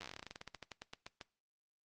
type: slowing click train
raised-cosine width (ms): 0.2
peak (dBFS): -28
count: 24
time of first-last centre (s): 0.01-1.212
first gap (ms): 10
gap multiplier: 1.13
effects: noise-tail reverb RT60 0.4 s tail -22 dB re dry + Opus 24 kbps